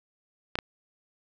clicks, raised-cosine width 0.3 ms, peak -12 dBFS, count 2, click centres 0.555 / 0.588 s, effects none

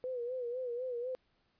sine tone with vibrato, 493.9 Hz, B4, in tune, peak -35 dBFS, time 0.04-1.15 s, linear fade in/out 0 ms, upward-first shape sine, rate 4 Hz, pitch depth 81 cents each way, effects pink hiss -75 dBFS RMS until 1.59 s + resampled to 11025 Hz

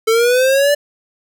square linear sweep, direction up, 440 to 587.3 Hz, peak -11 dBFS, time 0.07-0.75 s, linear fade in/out 10 ms, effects none

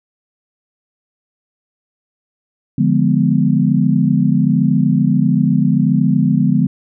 sine chord, D diminished seventh, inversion none, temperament equal with one note detuned, 146.83 / 174.61 / 207.7 / 249.1 Hz, D3 / F3 / Ab3 / Cb4, 0 / 0 / 0 / +15 cents, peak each -16 dBFS, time 2.78-6.67 s, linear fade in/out 5 ms, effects none

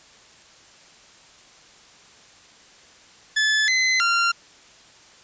sawtooth tone with pitch steps, 1730 / 2042 / 1383 Hz, A6 / C7 / F6, -30 / -43 / -17 cents, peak -14 dBFS, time 3.36-4.32 s, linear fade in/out 10 ms, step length 320 ms, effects white hiss -50 dBFS RMS until 5.23 s + resampled to 16000 Hz

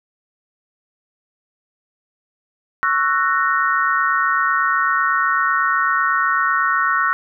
sine chord, F# dominant seventh, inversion second, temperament just, 1110 / 1332 / 1480 / 1850 Hz, C#6 / E6 / F#6 / A#6, +2 / +18 / 0 / -14 cents, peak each -20 / -20 / -20 / -22 dBFS, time 2.83-7.13 s, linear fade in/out 0 ms, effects none

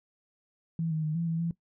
sine tone with pitch steps, 164.4 / 157.2 / 154.2 / 168.1 / 164 / 168.1 Hz, E3 / D#3 / D#3 / E3 / E3 / E3, -4 / +18 / -15 / +34 / -9 / +34 cents, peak -27 dBFS, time 0.79-1.51 s, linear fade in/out 2 ms, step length 120 ms, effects noise-tail reverb RT60 0.1 s tail -18 dB re dry

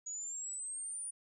sine exponential sweep, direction up, 6750 to 9560 Hz, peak -39 dBFS, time 0.06-1.11 s, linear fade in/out 10 ms, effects none

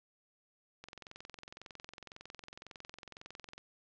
click train, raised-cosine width 0.2 ms, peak -30 dBFS, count 61, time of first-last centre 0.84-3.58 s, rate 21.9 Hz, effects low-pass 6000 Hz 12 dB/octave

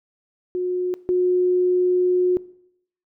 sine tone pair in turn, 362.1 / 362.1 Hz, F#4 / F#4, -37 / -37 cents, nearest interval unison, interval 0 cents, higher neither, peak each -21 / -16 dBFS, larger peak second, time 0.55-0.94 / 1.09-2.37 s, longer second, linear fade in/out 0 ms, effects noise-tail reverb RT60 0.7 s tail -20 dB re dry

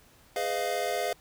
square chord, F half-diminished seventh, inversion first, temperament equal with one note detuned, 415.3 / 505.7 / 622.3 / 698.5 Hz, Ab4 / Cb5 / Eb5 / F5, 0 / +41 / 0 / 0 cents, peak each -36 / -35 / -35 / -32 dBFS, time 0.36-1.13 s, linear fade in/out 2 ms, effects pink hiss -59 dBFS RMS until 1.2 s

